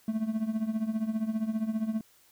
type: tone with tremolo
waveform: triangle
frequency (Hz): 219.9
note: A3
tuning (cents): -1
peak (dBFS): -22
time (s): 0.08-2.01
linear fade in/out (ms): 2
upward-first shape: triangle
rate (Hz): 15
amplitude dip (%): 85
effects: white hiss -62 dBFS RMS until 2.31 s